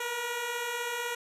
10% pulse beating tone pair, 465 / 481 Hz, A#4 / B4, -4 / -46 cents, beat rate 16 Hz, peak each -31 / -24 dBFS, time 0-1.15 s, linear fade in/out 5 ms, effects resampled to 32000 Hz

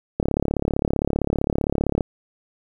click train, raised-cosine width 2 ms, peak -7 dBFS, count 65, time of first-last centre 0.2-2.008 s, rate 35.4 Hz, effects 8-bit

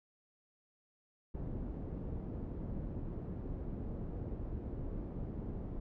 pink low-pass noise, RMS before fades -41 dBFS, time 1.34-5.8 s, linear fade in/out 10 ms, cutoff 350 Hz, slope 12 dB/octave, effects none

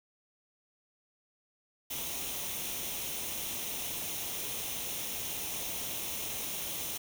white noise with comb filter, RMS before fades -37 dBFS, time 1.9-6.98 s, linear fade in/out 10 ms, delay 0.32 ms, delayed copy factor +0.55, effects none

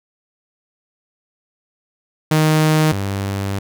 sawtooth tone pair in turn, 155.56 / 98.62 Hz, D#3 / G2, 0 / +11 cents, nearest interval minor sixth, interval 789 cents, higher first, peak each -8 / -16 dBFS, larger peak first, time 2.31-2.92 / 2.92-3.59 s, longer second, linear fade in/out 5 ms, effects none

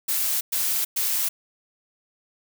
blue noise bursts, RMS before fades -24 dBFS, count 3, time 0.08-1.29 s, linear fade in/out 10 ms, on 330 ms, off 110 ms, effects none

